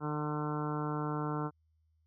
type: harmonic tone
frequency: 150 Hz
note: D3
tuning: 37 cents sharp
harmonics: 1 / 2 / 3 / 4 / 5 / 6 / 7 / 8 / 9 / 10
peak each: -36 / -38 / -41 / -49 / -45 / -44 / -43 / -48 / -43 / -54 dBFS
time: 0-1.51 s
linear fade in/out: 50 ms
effects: added 79 Hz sine -69 dBFS peak until 2.06 s